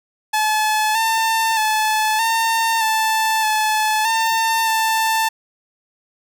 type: tone with pitch steps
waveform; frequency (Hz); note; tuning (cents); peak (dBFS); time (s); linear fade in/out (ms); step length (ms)
sawtooth; 860 / 897 / 865 / 907 / 881 / 863 / 901 / 889; A5 / A5 / A5 / A#5 / A5 / A5 / A5 / A5; -40 / +33 / -30 / -48 / +2 / -34 / +41 / +18; -12; 0.33-5.29; 10; 620
effects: none